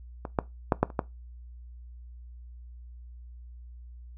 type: clicks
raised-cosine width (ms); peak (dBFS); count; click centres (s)
1; -20 / -9 / -7 / -6 / -28 / -11; 6; 0.252 / 0.388 / 0.722 / 0.83 / 0.902 / 0.992
effects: noise-tail reverb RT60 0.2 s tail -19 dB re dry + added 60 Hz sine -43 dBFS peak until 4.17 s